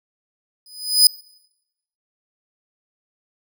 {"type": "tone with exponential growth", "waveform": "sawtooth", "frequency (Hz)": 4994, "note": "D#8", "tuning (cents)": 6, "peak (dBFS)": -3, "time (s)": [0.66, 1.07], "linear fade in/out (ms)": 2, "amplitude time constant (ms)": 87, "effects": ["noise-tail reverb RT60 0.9 s tail -24 dB re dry"]}